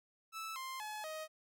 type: tone with pitch steps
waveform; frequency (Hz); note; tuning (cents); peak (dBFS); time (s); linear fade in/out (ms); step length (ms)
sawtooth; 1313 / 1050 / 852 / 627; E6 / C6 / G#5 / D#5; -7 / +6 / +44 / +13; -38; 0.32-1.28; 50; 240
effects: none